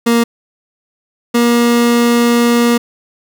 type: tone pair in turn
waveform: 30% pulse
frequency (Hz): 233.9 / 237.4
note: A#3 / A#3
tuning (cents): +6 / +32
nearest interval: unison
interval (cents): 26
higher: second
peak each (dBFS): -6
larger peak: neither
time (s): 0.06-0.24 / 1.34-2.78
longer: second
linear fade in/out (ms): 10
effects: none